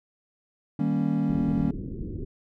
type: chord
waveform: triangle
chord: Eb dominant seventh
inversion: none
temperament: equal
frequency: 155.56 / 196 / 233.1 / 277.2 Hz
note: Eb3 / G3 / Bb3 / Db4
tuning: 0 / 0 / 0 / 0 cents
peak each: -26 dBFS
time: 0.79-1.71 s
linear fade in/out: 5 ms
type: low-pass noise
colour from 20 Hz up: pink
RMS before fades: -34 dBFS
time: 1.29-2.25 s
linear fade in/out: 10 ms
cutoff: 410 Hz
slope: 48 dB/octave
effects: none